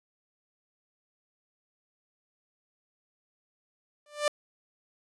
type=tone with exponential growth; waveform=sawtooth; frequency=592 Hz; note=D5; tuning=14 cents sharp; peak=-17 dBFS; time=4.06-4.28 s; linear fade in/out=2 ms; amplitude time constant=46 ms; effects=resampled to 24000 Hz